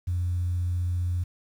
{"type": "tone", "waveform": "sine", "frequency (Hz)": 88.5, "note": "F2", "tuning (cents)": 23, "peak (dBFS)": -23, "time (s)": [0.07, 1.24], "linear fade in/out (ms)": 10, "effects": ["tanh soft clip ceiling -20 dBFS", "9-bit"]}